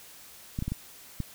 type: clicks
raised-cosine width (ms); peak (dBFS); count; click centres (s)
5; -18; 5; 0.589 / 0.624 / 0.68 / 0.72 / 1.203
effects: white hiss -50 dBFS RMS until 1.34 s